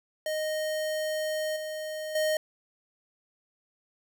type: tone with level steps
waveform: square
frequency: 620 Hz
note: D#5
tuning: 6 cents flat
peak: -29 / -34 / -25 dBFS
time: 0.26-2.37 s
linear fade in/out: 2 ms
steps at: 1.56 / 2.15 s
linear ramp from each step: 5 ms
effects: none